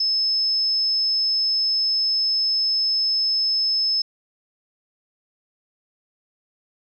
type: tone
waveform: sine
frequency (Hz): 5220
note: E8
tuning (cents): -18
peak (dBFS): -18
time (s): 0-4.02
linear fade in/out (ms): 5
effects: 10-bit